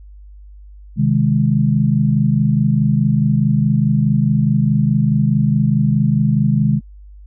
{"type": "chord", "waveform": "sine", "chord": "Ab major", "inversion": "first", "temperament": "equal", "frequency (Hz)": [130.81, 155.56, 207.7], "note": ["C3", "Eb3", "Ab3"], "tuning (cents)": [0, 0, 0], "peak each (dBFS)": -16, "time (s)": [0.96, 6.81], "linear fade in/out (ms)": 50, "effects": ["added 50 Hz sine -36 dBFS peak until 7.26 s"]}